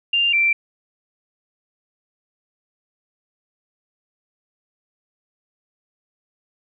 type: tone pair in turn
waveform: sine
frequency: 2794 / 2349 Hz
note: F7 / D7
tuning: 0 / 0 cents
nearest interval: minor third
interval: 300 cents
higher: first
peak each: -15 / -14 dBFS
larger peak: second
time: 0.13-0.33 / 0.33-0.53 s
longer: neither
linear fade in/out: 5 ms
effects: none